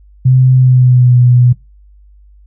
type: tone with pitch glide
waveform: sine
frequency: 129 to 123.39 Hz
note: C3 to B2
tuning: -24 to -1 cents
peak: -4 dBFS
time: 0.25-1.53 s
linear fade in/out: 10 ms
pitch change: -77 cents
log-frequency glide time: 0.54-1.17 s
effects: noise-tail reverb RT60 0.2 s tail -19 dB re dry + added 50 Hz sine -39 dBFS peak until 2.46 s